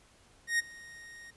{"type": "tone with ADSR envelope", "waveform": "45% pulse", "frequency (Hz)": 1864.7, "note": "A#6", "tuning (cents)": 0, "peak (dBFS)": -24, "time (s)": [0.47, 1.31], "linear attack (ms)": 120, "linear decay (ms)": 19, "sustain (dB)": -23, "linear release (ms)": 11, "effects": ["pink hiss -62 dBFS RMS until 1.36 s", "resampled to 24000 Hz"]}